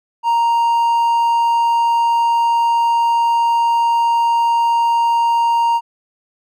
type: tone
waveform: triangle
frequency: 932.3 Hz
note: A#5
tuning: in tune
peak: -10 dBFS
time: 0.23-5.81 s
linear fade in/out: 50 ms
effects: none